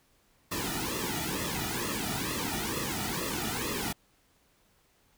pink noise with flanger, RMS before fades -33 dBFS, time 0.51-3.93 s, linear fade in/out 10 ms, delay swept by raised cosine 1.3 to 1.9 ms, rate 2.2 Hz, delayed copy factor -1, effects pink hiss -67 dBFS RMS until 5.17 s

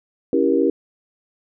sine chord, C# diminished seventh, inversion none, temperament equal with one note detuned, 277.2 / 329.6 / 392 / 474.6 Hz, C#4 / E4 / G4 / Bb4, 0 / 0 / 0 / +31 cents, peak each -20 dBFS, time 0.33-0.7 s, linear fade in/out 2 ms, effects none

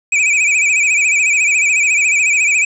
square tone with vibrato, 2420 Hz, D#7, 49 cents flat, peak -11 dBFS, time 0.12-2.65 s, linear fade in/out 5 ms, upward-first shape sine, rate 14 Hz, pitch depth 100 cents each way, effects resampled to 22050 Hz + 7-bit

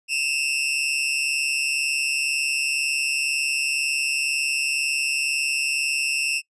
sawtooth tone pair together, 2588 / 2730 Hz, E7 / F7, -32 / -40 cents, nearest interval minor second, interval 92 cents, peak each -22 / -20 dBFS, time 0.08-6.42 s, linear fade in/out 50 ms, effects noise-tail reverb RT60 0.1 s tail -23 dB re dry + resampled to 24000 Hz

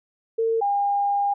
sine tone pair in turn, 452.9 / 807 Hz, A#4 / G#5, -50 / -50 cents, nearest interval minor seventh, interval 1000 cents, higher second, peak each -19 dBFS, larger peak neither, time 0.38-0.61 / 0.61-1.34 s, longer second, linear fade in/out 10 ms, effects none

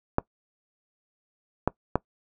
clicks, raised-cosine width 1 ms, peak -7 dBFS, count 3, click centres 0.184 / 1.676 / 1.956 s, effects noise-tail reverb RT60 0.1 s tail -22 dB re dry

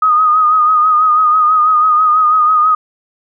sine tone with vibrato, 1244.5 Hz, D#6, in tune, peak -7 dBFS, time 0.02-2.75 s, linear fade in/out 5 ms, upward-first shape sine, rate 6.1 Hz, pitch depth 43 cents each way, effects none

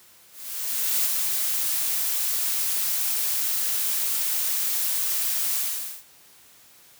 blue noise with ADSR envelope, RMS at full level -22 dBFS, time 0.31-6.04 s, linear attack 750 ms, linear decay 4 ms, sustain -3 dB, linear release 470 ms, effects white hiss -53 dBFS RMS until 6.99 s + high-pass 60 Hz 12 dB/octave

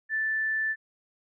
sine tone, 1760 Hz, A6, in tune, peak -25 dBFS, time 0.09-0.76 s, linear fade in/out 50 ms, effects none

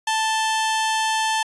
sawtooth tone pair together, 880 / 3142 Hz, A5 / G7, 0 / +3 cents, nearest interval octave + minor seventh, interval 2203 cents, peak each -16 / -26 dBFS, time 0.07-1.43 s, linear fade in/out 5 ms, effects resampled to 24000 Hz

